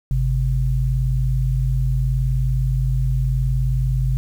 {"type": "tone pair together", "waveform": "sine", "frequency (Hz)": [50.85, 130.1], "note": ["G#1", "C3"], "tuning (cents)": [-36, -9], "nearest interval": "octave + major third", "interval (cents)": 1627, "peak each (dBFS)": [-19, -19], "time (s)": [0.11, 4.17], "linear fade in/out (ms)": 0, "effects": ["8-bit"]}